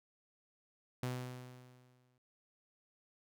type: tone with exponential decay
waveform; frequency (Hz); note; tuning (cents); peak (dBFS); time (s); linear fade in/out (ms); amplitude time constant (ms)
sawtooth; 125.8; B2; +32; -31; 1.03-2.18; 2; 250
effects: none